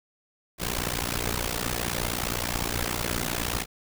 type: noise with amplitude modulation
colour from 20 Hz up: pink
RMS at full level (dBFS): -25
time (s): 0.58-3.66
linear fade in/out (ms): 50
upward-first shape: sine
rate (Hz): 59.3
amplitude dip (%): 95
effects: none